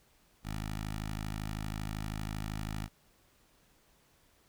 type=tone with notch filter; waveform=10% pulse; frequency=52.7 Hz; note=G#1; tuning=26 cents sharp; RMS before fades=-38 dBFS; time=0.43-2.89 s; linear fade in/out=50 ms; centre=430 Hz; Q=0.74; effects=pink hiss -67 dBFS RMS until 4.48 s